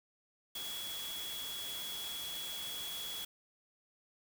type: tone in noise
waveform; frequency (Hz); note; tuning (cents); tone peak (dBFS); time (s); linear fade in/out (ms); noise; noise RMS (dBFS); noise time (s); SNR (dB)
sine; 3358; G#7; +18; -41; 0.55-3.25; 5; white; -45; 0.55-3.25; +1
effects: none